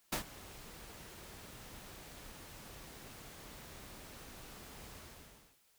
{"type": "noise with ADSR envelope", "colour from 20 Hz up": "pink", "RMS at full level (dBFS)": -33, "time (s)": [0.12, 5.59], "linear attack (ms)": 9, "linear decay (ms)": 100, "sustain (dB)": -19, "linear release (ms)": 610, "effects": ["white hiss -71 dBFS RMS until 5.78 s"]}